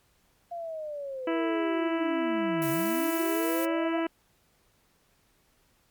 sine linear two-way sweep, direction down then up, 698.5 to 134.7 to 698.5 Hz, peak -33 dBFS, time 0.51-4 s, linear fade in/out 10 ms, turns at 2.7 s
harmonic tone, 329.6 Hz, E4, in tune, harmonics 1 / 2 / 3 / 4 / 5 / 6 / 7 / 8 / 9, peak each -27 / -33 / -37 / -39 / -41 / -43 / -44 / -45 / -46 dBFS, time 1.27-4.07 s, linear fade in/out 5 ms
violet noise, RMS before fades -36 dBFS, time 2.62-3.65 s, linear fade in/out 0 ms
effects pink hiss -67 dBFS RMS until 5.9 s + MP3 96 kbps

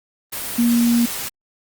sine tone in noise, 236.2 Hz, A#3, 23 cents sharp, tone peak -13 dBFS, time 0.58-1.06 s, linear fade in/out 10 ms, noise white, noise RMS -27 dBFS, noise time 0.32-1.29 s, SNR +11 dB, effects Opus 32 kbps

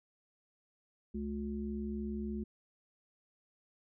harmonic tone, 71.7 Hz, D2, 41 cents flat, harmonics 1 / 3 / 5, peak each -42 / -37 / -44 dBFS, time 1.14-2.44 s, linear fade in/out 10 ms, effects none

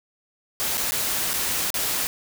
white noise with dropouts, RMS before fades -25 dBFS, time 0.6-2.07 s, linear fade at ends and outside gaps 0 ms, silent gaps 0.772-0.778 / 0.909-0.92 / 1.333-1.338 / 1.704-1.742 s, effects none

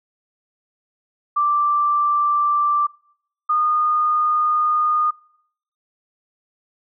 sine tone pair in turn, 1174.7 / 1225 Hz, D6 / D#6, 0 / -27 cents, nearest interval minor second, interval 73 cents, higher second, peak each -15 dBFS, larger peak neither, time 1.36-2.87 / 3.49-5.11 s, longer second, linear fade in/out 10 ms, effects noise-tail reverb RT60 0.7 s tail -25 dB re dry

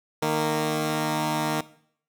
10% pulse tone pair together, 154.44 / 231.4 Hz, D#3 / A#3, -13 / -13 cents, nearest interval perfect fifth, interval 700 cents, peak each -17 / -20 dBFS, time 0.22-1.61 s, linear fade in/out 5 ms, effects noise-tail reverb RT60 0.6 s tail -18 dB re dry

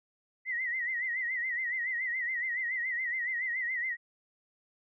sine tone with vibrato, 1975.5 Hz, B6, in tune, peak -30 dBFS, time 0.45-3.97 s, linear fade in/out 50 ms, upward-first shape sine, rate 7.1 Hz, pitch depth 100 cents each way, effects none

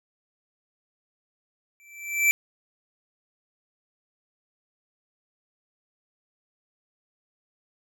square tone with exponential growth, 2333 Hz, D7, 12 cents flat, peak -15 dBFS, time 1.8-2.31 s, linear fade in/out 0 ms, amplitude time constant 110 ms, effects none

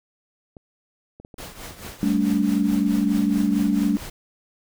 clicks, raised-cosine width 2 ms, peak -28 dBFS, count 7, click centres 0.568 / 1.2 / 1.249 / 1.342 / 1.403 / 1.709 / 1.865 s
pink noise with tremolo, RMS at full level -35 dBFS, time 1.38-4.1 s, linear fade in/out 5 ms, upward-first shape triangle, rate 4.6 Hz, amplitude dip 75%
sine chord, G suspended second, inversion none, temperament equal with one note detuned, 196 / 220 / 287 Hz, G3 / A3 / D4, 0 / 0 / -40 cents, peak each -22 dBFS, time 2.03-3.97 s, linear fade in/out 0 ms
effects none

